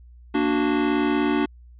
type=chord; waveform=square; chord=Bb augmented; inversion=none; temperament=equal; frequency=233.1 / 293.7 / 370 Hz; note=Bb3 / D4 / F#4; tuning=0 / 0 / 0 cents; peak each=-27 / -22 / -26 dBFS; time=0.34-1.46 s; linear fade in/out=10 ms; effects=added 60 Hz sine -44 dBFS peak until 1.79 s + resampled to 8000 Hz